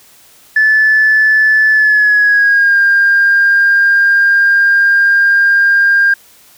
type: tone with pitch glide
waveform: sine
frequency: 1739 to 1603.9 Hz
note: A6 to G6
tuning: -21 to +39 cents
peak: -5 dBFS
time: 0.56-6.14 s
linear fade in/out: 5 ms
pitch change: -140 cents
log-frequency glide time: 1.72-2.79 s
effects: tanh soft clip ceiling -2 dBFS + white hiss -44 dBFS RMS until 6.57 s